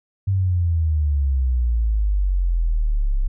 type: exponential sweep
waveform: sine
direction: down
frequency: 98.9 to 32.56 Hz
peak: -16 dBFS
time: 0.27-3.28 s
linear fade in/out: 10 ms
effects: none